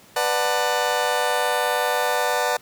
30% pulse chord, B minor seventh, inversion none, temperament just, 493.9 / 592.7 / 740.8 / 889 Hz, B4 / D5 / F#5 / A5, 0 / +16 / +2 / +18 cents, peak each -23 dBFS, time 0.16-2.57 s, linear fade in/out 5 ms, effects pink hiss -50 dBFS RMS until 2.61 s + high-pass 100 Hz 12 dB/octave

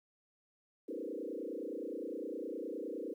sine tone with frequency modulation, 391.5 Hz, G4, 2 cents flat, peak -38 dBFS, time 0.88-3.14 s, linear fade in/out 10 ms, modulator 29.7 Hz, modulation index 4, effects 12-bit

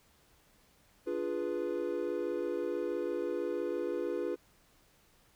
triangle chord, D diminished seventh, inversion none, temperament equal, 293.7 / 349.2 / 415.3 / 493.9 Hz, D4 / F4 / Ab4 / Cb5, 0 / 0 / 0 / 0 cents, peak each -39 / -34 / -36 / -35 dBFS, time 1.06-4.36 s, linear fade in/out 20 ms, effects pink hiss -66 dBFS RMS until 5.35 s

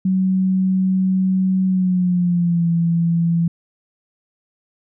sine tone with pitch glide, 187.9 to 168.37 Hz, F#3 to E3, +27 to +37 cents, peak -14 dBFS, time 0.05-3.48 s, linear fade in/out 5 ms, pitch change -190 cents, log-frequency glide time 1.66-2.68 s, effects none

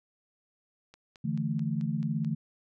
click train, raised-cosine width 0.2 ms, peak -34 dBFS, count 7, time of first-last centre 0.94-2.247 s, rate 4.59 Hz
sine chord, D suspended second, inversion none, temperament just, 146.83 / 165.19 / 220.2 Hz, D3 / E3 / A3, 0 / +4 / +2 cents, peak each -32 dBFS, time 1.24-2.35 s, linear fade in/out 10 ms
effects none

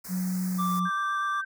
white band-stop noise, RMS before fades -41 dBFS, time 0.04-0.8 s, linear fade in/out 10 ms, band 2100 to 4800 Hz, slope 48 dB/octave
sine tone with pitch glide, 183.8 to 180.96 Hz, F#3 to F#3, -11 to -38 cents, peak -26 dBFS, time 0.08-0.9 s, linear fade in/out 50 ms, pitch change -27 cents, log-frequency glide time 0.54-0.69 s
triangle tone, 1174.7 Hz, D6, in tune, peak -25 dBFS, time 0.58-1.42 s, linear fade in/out 20 ms
sine tone with vibrato, 1568 Hz, G6, in tune, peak -31 dBFS, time 0.85-1.45 s, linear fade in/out 10 ms, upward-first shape square, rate 8.2 Hz, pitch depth 15 cents each way
effects none

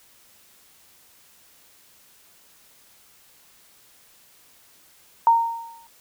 sine tone with exponential decay, 923 Hz, A#5, 17 cents flat, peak -10 dBFS, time 5.27-5.87 s, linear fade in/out 1 ms, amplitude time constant 130 ms, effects white hiss -55 dBFS RMS until 6 s

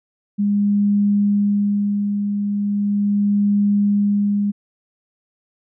sine tone with tremolo, 203.8 Hz, G#3, 32 cents flat, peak -13 dBFS, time 0.38-4.52 s, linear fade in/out 20 ms, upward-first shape sine, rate 0.38 Hz, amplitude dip 45%, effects none

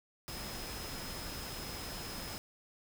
sine tone in noise, 5110 Hz, D#8, 45 cents sharp, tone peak -48 dBFS, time 0.28-2.38 s, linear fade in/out 0 ms, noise pink, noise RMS -43 dBFS, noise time 0.28-2.38 s, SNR -8 dB, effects none

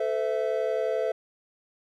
triangle chord, A minor, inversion none, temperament equal with one note detuned, 440 / 511.3 / 659.3 Hz, A4 / C5 / E5, 0 / -40 / 0 cents, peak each -27 dBFS, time 0-1.12 s, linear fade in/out 5 ms, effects none

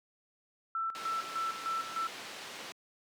sine tone with tremolo, 1333 Hz, E6, 19 cents sharp, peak -31 dBFS, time 0.75-2.07 s, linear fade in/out 2 ms, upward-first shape square, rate 3.3 Hz, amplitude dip 70%
white low-pass noise, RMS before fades -45 dBFS, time 0.95-2.72 s, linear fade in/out 0 ms, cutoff 3900 Hz, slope 12 dB/octave
effects high-pass 200 Hz 12 dB/octave

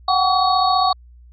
sine tone cluster, 734 / 769 / 1134 / 3794 / 4378 Hz, F#5 / G5 / C#6 / A#7 / C#8, -14 / -33 / +39 / +30 / -22 cents, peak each -18 / -21 / -18 / -27 / -24 dBFS, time 0.08-0.93 s, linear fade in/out 5 ms, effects added 60 Hz sine -42 dBFS peak until 1.32 s

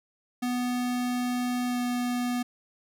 square tone with pitch glide, 246.9 to 245.2 Hz, B3 to B3, 0 to -12 cents, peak -27 dBFS, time 0.42-2.43 s, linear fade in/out 10 ms, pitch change -12 cents, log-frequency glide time 1.67-1.79 s, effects none

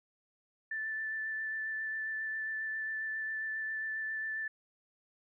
sine tone with vibrato, 1760 Hz, A6, in tune, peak -34 dBFS, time 0.71-4.48 s, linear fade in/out 5 ms, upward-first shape sine, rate 7.4 Hz, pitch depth 12 cents each way, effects none

